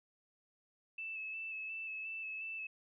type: tone with vibrato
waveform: sine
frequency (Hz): 2622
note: E7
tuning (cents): -10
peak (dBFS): -40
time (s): 0.98-2.67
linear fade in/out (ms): 5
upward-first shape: square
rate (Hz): 2.8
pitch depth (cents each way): 18
effects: none